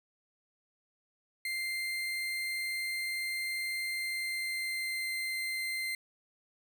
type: tone with pitch glide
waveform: 35% pulse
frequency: 2093 to 2081 Hz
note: C7 to C7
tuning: 0 to -10 cents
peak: -31 dBFS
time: 1.45-5.95 s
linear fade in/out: 2 ms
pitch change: -10 cents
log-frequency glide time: 3.84-5.13 s
effects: none